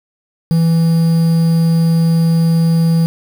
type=tone with quantisation; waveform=triangle; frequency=165.2 Hz; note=E3; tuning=4 cents sharp; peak=-7 dBFS; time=0.51-3.06 s; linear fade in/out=0 ms; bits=5; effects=none